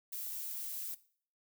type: noise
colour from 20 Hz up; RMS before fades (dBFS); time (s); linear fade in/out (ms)
violet; -41; 0.12-0.95; 10
effects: noise-tail reverb RT60 0.5 s tail -18 dB re dry